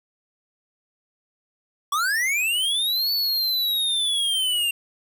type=linear two-way sweep; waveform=square; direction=up then down; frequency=1108.7 to 4491 to 2759 Hz; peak=-21 dBFS; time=1.92-4.71 s; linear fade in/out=5 ms; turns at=3.12 s; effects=8-bit